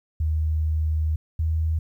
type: tone pair in turn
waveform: sine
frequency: 78.1 / 79.83 Hz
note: D#2 / D#2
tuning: +7 / +45 cents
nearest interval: unison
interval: 38 cents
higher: second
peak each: -20 dBFS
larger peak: neither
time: 0.2-1.16 / 1.39-1.79 s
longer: first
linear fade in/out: 5 ms
effects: 10-bit